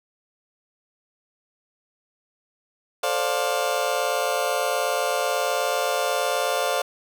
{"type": "chord", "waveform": "30% pulse", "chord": "D minor seventh", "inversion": "second", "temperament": "just", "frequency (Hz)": [440.5, 528.6, 587.3, 704.8], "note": ["A4", "C5", "D5", "F5"], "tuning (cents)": [2, 18, 0, 16], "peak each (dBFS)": [-28, -24, -25, -24], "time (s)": [3.03, 6.82], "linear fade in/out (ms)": 5, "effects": []}